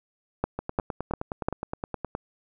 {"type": "two click trains", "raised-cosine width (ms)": 1, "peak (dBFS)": [-10, -16], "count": [4, 16], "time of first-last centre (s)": [[0.44, 1.485], [0.59, 2.151]], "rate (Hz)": [2.87, 9.61], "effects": []}